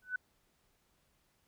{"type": "tone with exponential growth", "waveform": "sine", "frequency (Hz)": 1497, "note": "F#6", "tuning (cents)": 20, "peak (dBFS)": -29, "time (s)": [0.02, 0.16], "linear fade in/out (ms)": 5, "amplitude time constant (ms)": 30, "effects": ["pink hiss -74 dBFS RMS until 1.47 s"]}